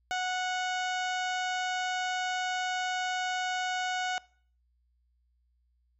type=harmonic tone; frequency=736 Hz; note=F#5; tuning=9 cents flat; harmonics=1 / 2 / 3 / 4 / 5 / 6 / 7 / 8 / 9 / 10; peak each=-31 / -34 / -40 / -40 / -45 / -49 / -50 / -51 / -47 / -53 dBFS; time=0.11-4.18 s; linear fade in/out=0 ms; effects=noise-tail reverb RT60 0.5 s tail -23 dB re dry + added 60 Hz sine -68 dBFS peak until 5.99 s